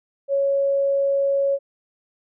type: tone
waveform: sine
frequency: 554.4 Hz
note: C#5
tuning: in tune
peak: -17 dBFS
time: 0.28-1.59 s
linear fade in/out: 50 ms
effects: none